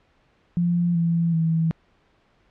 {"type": "tone with pitch steps", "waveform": "sine", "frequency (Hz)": [173.5, 168.07, 162.82], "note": ["F3", "E3", "E3"], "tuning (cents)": [-11, 34, -21], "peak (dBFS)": -18, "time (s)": [0.57, 1.71], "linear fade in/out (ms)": 0, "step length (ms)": 380, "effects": ["pink hiss -62 dBFS RMS until 2.5 s", "low-pass 3000 Hz 12 dB/octave"]}